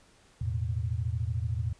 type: chord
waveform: sine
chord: E suspended fourth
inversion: none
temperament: equal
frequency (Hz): 82.41 / 110 / 123.47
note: E2 / A2 / B2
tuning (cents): 0 / 0 / 0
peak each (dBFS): -32 / -31 / -35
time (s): 0.41-1.73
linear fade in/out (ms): 5
effects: pink hiss -61 dBFS RMS until 1.79 s + resampled to 22050 Hz